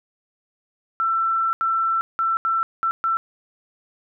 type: tone bursts at uneven times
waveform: sine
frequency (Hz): 1339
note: E6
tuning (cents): +27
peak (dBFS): -18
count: 6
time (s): 1-1.53 / 1.61-2.01 / 2.19-2.37 / 2.45-2.63 / 2.83-2.91 / 3.04-3.17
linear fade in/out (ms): 0
effects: none